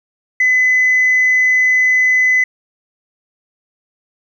sine tone, 2015 Hz, B6, 34 cents sharp, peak -8 dBFS, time 0.4-2.44 s, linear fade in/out 5 ms, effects tanh soft clip ceiling -6 dBFS + 8-bit

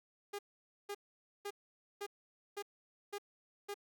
sawtooth tone bursts, 406.2 Hz, G#4, 38 cents flat, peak -36 dBFS, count 7, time 0.33-3.743 s, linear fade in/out 10 ms, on 59 ms, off 500 ms, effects none

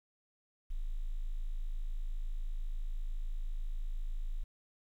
sine tone, 27.03 Hz, A0, 30 cents flat, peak -33 dBFS, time 0.7-4.44 s, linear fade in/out 10 ms, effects 11-bit

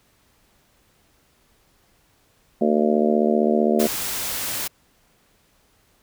harmonic tone, 75.5 Hz, D2, 48 cents sharp, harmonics 3 / 4 / 5 / 6 / 7 / 8 / 9, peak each -20 / -28 / -22 / -25 / -27 / -25 / -26 dBFS, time 2.61-3.87 s, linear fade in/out 5 ms
white noise, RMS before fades -27 dBFS, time 3.79-4.68 s, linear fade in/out 10 ms
effects pink hiss -61 dBFS RMS until 6.02 s

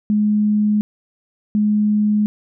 sine tone pair in turn, 210.1 / 210.1 Hz, G#3 / G#3, +20 / +20 cents, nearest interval unison, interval 0 cents, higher neither, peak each -13 dBFS, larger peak neither, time 0.1-0.81 / 1.55-2.26 s, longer neither, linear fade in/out 0 ms, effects none

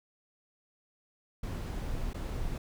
brown noise with dropouts, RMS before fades -35 dBFS, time 1.43-2.58 s, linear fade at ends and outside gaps 5 ms, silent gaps 2.133-2.143 s, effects none

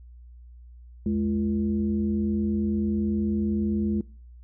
sine tone with frequency modulation, 211.3 Hz, G#3, 30 cents sharp, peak -22 dBFS, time 1.06-4.01 s, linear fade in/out 2 ms, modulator 131 Hz, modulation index 0.71, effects noise-tail reverb RT60 0.5 s tail -25 dB re dry + added 60 Hz sine -44 dBFS peak until 4.43 s

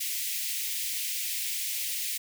white high-pass noise, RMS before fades -32 dBFS, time 0-2.18 s, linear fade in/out 10 ms, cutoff 2000 Hz, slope 48 dB/octave, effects none

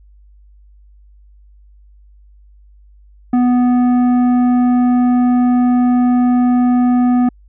sine tone with tanh clipping, 246.9 Hz, B3, in tune, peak -11 dBFS, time 3.33-7.29 s, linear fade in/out 5 ms, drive 10 dB, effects added 50 Hz sine -42 dBFS peak until 7.48 s

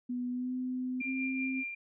sine tone with pitch glide, 246.9 to 254 Hz, B3 to B3, 0 to +49 cents, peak -32 dBFS, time 0.09-1.02 s, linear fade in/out 10 ms, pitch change +49 cents, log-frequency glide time 0.3-0.53 s
sine tone with tremolo, 2384 Hz, D7, 25 cents sharp, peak -33 dBFS, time 1-1.75 s, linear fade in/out 10 ms, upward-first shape triangle, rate 5.2 Hz, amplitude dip 50%
sine tone, 262.3 Hz, C4, 4 cents sharp, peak -32 dBFS, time 1.04-1.64 s, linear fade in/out 50 ms
effects none

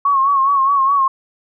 sine tone with vibrato, 1100 Hz, C#6, 14 cents flat, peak -11 dBFS, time 0.05-1.08 s, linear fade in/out 5 ms, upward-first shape sine, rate 4.8 Hz, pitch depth 60 cents each way, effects none

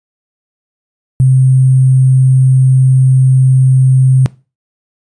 sine tone with sample-and-hold, 130.81 Hz, C3, in tune, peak -4 dBFS, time 1.2-4.26 s, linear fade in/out 0 ms, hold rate 8820 Hz, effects noise-tail reverb RT60 0.3 s tail -20 dB re dry + resampled to 22050 Hz

